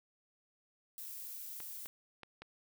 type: noise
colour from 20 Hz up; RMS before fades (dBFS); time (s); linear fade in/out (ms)
violet; -46; 0.98-1.87; 0
type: clicks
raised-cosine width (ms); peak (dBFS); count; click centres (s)
0.3; -32; 4; 1.603 / 1.859 / 2.233 / 2.42
effects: none